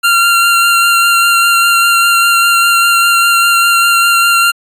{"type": "tone with vibrato", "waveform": "25% pulse", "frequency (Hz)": 1382, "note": "F6", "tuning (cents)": -19, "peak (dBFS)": -3, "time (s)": [0.03, 4.52], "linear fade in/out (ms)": 20, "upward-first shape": "sine", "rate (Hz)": 5, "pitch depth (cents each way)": 13, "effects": ["resampled to 32000 Hz"]}